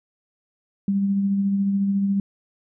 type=tone with tremolo; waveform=sine; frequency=197.9 Hz; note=G3; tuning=17 cents sharp; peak=-17 dBFS; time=0.88-2.2 s; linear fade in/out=2 ms; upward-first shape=sine; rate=14 Hz; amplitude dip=30%; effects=none